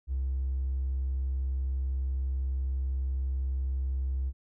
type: tone with hard clipping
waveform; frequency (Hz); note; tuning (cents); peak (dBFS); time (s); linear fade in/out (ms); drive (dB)
sine; 66; C2; +16; -28; 0.07-4.33; 50; 1
effects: none